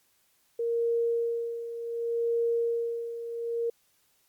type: tone with tremolo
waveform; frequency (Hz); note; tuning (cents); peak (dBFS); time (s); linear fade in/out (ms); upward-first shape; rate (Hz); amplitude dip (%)
sine; 466.2; A#4; 0; -23; 0.59-3.7; 5; sine; 0.67; 70
effects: white hiss -68 dBFS RMS until 4.28 s + MP3 96 kbps